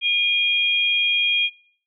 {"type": "tone pair together", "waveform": "sine", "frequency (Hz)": [2433, 3255], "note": ["D#7", "G#7"], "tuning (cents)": [-39, -36], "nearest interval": "perfect fourth", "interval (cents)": 503, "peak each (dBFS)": -20, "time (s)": [0.01, 1.5], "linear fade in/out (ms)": 50, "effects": ["noise-tail reverb RT60 0.6 s tail -22 dB re dry"]}